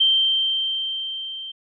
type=tone with level ramp; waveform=sine; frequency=3136 Hz; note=G7; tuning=in tune; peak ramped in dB=-13 to -31 dBFS; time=0-1.52 s; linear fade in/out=10 ms; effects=none